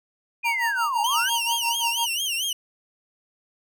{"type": "linear two-way sweep", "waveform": "sine", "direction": "down then up", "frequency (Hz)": [2477, 800, 1649], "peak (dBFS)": -23, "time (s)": [0.43, 1.3], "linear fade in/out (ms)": 20, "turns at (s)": 1.01}
{"type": "tone with tremolo", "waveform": "square", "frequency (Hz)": 932.3, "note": "A#5", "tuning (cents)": 0, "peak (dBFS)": -23, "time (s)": [0.44, 2.06], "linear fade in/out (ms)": 20, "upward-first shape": "sine", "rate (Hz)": 5.8, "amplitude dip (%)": 90}
{"type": "tone with vibrato", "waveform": "sawtooth", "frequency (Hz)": 2960, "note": "F#7", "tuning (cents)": 0, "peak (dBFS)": -21, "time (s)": [1.04, 2.53], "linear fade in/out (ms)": 5, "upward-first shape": "sine", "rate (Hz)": 4.4, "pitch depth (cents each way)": 160}
{"effects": []}